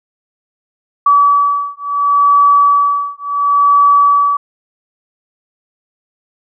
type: beating tone pair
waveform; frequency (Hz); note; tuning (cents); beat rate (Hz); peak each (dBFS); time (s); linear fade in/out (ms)
sine; 1145 / 1145.71; D6 / D6; -44 / -43; 0.71; -11; 1.06-4.37; 5
effects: none